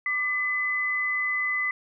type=tone pair together; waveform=sine; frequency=1173.7 / 2014 Hz; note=D6 / B6; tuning=-1 / +33 cents; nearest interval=major sixth; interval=934 cents; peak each=-34 / -24 dBFS; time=0.06-1.71 s; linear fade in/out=2 ms; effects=none